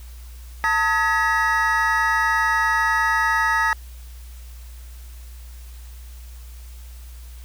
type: tone cluster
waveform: triangle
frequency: 898 / 1267 / 1675 / 1926 Hz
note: A5 / D#6 / G#6 / B6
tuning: +35 / +31 / +14 / -44 cents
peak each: -21 dBFS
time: 0.64-3.73 s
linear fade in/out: 0 ms
effects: added 60 Hz sine -36 dBFS peak until 7.44 s + white hiss -50 dBFS RMS until 7.44 s